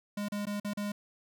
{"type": "tone with dropouts", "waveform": "square", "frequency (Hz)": 205.4, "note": "G#3", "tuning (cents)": -19, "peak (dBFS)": -33, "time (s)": [0.17, 0.92], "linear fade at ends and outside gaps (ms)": 5, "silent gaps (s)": [[0.285, 0.32], [0.455, 0.468], [0.6, 0.646], [0.735, 0.772]], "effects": []}